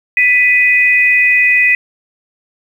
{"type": "tone pair together", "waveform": "sine", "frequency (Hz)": [1984.3, 2500], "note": ["B6", "D#7"], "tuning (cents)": [8, 8], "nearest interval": "major third", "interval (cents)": 400, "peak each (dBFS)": -10, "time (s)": [0.17, 1.75], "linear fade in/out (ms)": 2, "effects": ["7-bit"]}